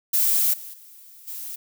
violet noise with level steps, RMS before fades -20 / -38 / -47 / -34 dBFS, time 0.13-1.56 s, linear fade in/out 10 ms, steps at 0.53 / 0.73 / 1.27 s, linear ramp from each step 10 ms, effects none

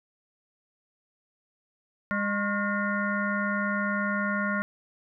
harmonic tone with a mistuned harmonic, 203.2 Hz, G#3, 38 cents flat, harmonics 1 / 3 / 5 / 7 / 9 / 10, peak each -29 / -35 / -34 / -30 / -34 / -42 dBFS, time 2.11-4.62 s, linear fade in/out 0 ms, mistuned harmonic 5, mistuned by +110 cents, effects none

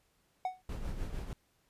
triangle tone with exponential decay, 742 Hz, F#5, 5 cents sharp, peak -26 dBFS, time 0.45-0.62 s, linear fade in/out 2 ms, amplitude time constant 35 ms
brown noise with tremolo, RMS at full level -36 dBFS, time 0.69-1.33 s, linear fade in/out 2 ms, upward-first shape sine, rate 6.6 Hz, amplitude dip 50%
effects pink hiss -73 dBFS RMS until 1.69 s + resampled to 32000 Hz

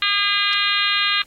harmonic tone, 406 Hz, G#4, 39 cents flat, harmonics 3 / 4 / 5 / 6 / 7 / 8 / 9 / 10, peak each -25 / -25 / -25 / -25 / -25 / -25 / -25 / -25 dBFS, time 0.02-1.22 s, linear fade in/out 2 ms, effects pink hiss -53 dBFS RMS until 1.26 s + AAC 64 kbps

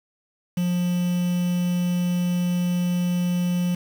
triangle tone with quantisation, 177.2 Hz, F3, 25 cents sharp, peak -18 dBFS, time 0.57-3.75 s, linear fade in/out 5 ms, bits 6, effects none

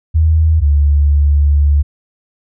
sine tone pair in turn, 79.5 / 72.4 Hz, D#2 / D2, +38 / -24 cents, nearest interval major second, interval 162 cents, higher first, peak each -7 dBFS, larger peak neither, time 0.14-0.61 / 0.61-1.83 s, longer second, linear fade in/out 20 ms, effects none

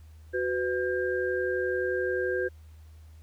sine tone cluster, 370.5 / 502 / 1600 Hz, F#4 / B4 / G6, +2 / +28 / +35 cents, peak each -29 / -30 / -32 dBFS, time 0.33-2.49 s, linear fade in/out 20 ms, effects added 78 Hz sine -47 dBFS peak until 3.22 s + pink hiss -65 dBFS RMS until 3.22 s

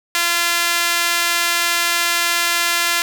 sawtooth tone with high-pass filter, 343.2 Hz, F4, 30 cents flat, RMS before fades -18 dBFS, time 0.15-3.02 s, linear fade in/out 0 ms, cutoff 1700 Hz, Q 0.83, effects none

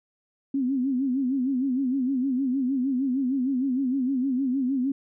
sine tone with vibrato, 262.1 Hz, C4, 3 cents sharp, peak -22 dBFS, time 0.54-4.92 s, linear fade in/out 5 ms, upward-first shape sine, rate 6.5 Hz, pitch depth 110 cents each way, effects none

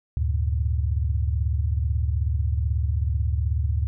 sine tone cluster, 72.9 / 95.3 / 111.4 Hz, D2 / G2 / A2, -12 / -48 / +22 cents, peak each -22 / -28 / -28 dBFS, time 0.17-3.87 s, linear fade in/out 0 ms, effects none

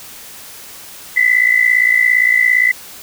sine tone pair together, 1975.5 / 2033 Hz, B6 / B6, 0 / +50 cents, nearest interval unison, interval 50 cents, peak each -12 dBFS, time 1.16-2.72 s, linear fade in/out 10 ms, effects white hiss -35 dBFS RMS until 3.02 s

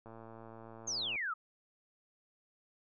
click train, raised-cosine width 1 ms, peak -37 dBFS, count 125, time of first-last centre 0.06-1.157 s, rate 113 Hz
sine exponential sweep, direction down, 6645 to 1222 Hz, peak -34 dBFS, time 0.87-1.34 s, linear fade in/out 10 ms
effects none

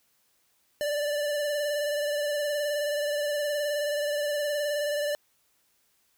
square tone with vibrato, 587.3 Hz, D5, in tune, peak -27 dBFS, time 0.81-5.15 s, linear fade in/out 0 ms, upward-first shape sine, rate 19 Hz, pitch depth 30 cents each way, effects white hiss -69 dBFS RMS until 6.17 s

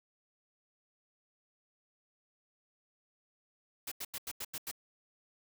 white noise bursts, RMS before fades -40 dBFS, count 7, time 3.87-4.714 s, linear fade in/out 5 ms, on 46 ms, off 87 ms, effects none

